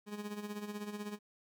30% pulse tone with tremolo, 207.7 Hz, G#3, in tune, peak -35 dBFS, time 0.06-1.19 s, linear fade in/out 50 ms, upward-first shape sine, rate 16 Hz, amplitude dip 65%, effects none

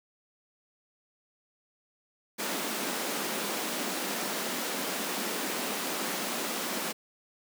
pink high-pass noise, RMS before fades -33 dBFS, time 2.38-6.93 s, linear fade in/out 20 ms, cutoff 190 Hz, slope 48 dB/octave, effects none

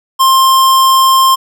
square tone, 1057 Hz, C6, 17 cents sharp, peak -6 dBFS, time 0.19-1.36 s, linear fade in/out 20 ms, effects none

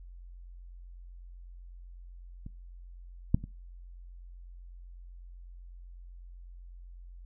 clicks, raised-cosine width 5 ms, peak -30 / -10 / -28 dBFS, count 3, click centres 2.464 / 3.345 / 3.44 s, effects noise-tail reverb RT60 0.3 s tail -22 dB re dry + added 44 Hz sine -45 dBFS peak until 7.25 s

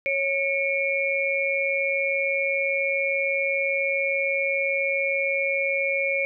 sine tone cluster, 550 / 2211 / 2376 Hz, C#5 / C#7 / D7, -14 / -5 / +20 cents, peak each -26 dBFS, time 0.06-6.25 s, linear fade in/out 0 ms, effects none

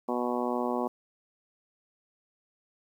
harmonic tone, 122.6 Hz, B2, 12 cents flat, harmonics 2 / 3 / 4 / 5 / 6 / 7 / 8 / 9, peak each -32 / -34 / -35 / -36 / -37 / -37 / -38 / -39 dBFS, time 0.08-0.88 s, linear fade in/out 10 ms, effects 10-bit

